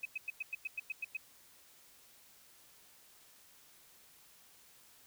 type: tone bursts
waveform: sine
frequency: 2539 Hz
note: D#7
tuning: 34 cents sharp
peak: -35 dBFS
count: 10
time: 0.03-1.17 s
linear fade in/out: 5 ms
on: 24 ms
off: 100 ms
effects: white hiss -62 dBFS RMS until 5.06 s